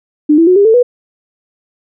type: tone with pitch steps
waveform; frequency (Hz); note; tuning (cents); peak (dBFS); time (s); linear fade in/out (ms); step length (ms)
sine; 300 / 331 / 365.1 / 402.8 / 444.3 / 490.2; D4 / E4 / F#4 / G4 / A4 / B4; +37 / +7 / -23 / +47 / +17 / -13; -4; 0.29-0.83; 10; 90
effects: none